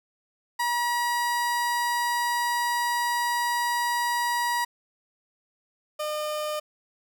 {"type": "tone pair in turn", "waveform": "30% pulse", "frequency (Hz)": [960, 605.9], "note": ["B5", "D#5"], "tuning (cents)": [-49, -46], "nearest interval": "minor sixth", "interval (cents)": 797, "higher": "first", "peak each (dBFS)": [-21, -25], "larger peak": "first", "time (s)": [[0.59, 4.65], [5.99, 6.6]], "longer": "first", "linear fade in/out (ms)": 10, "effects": []}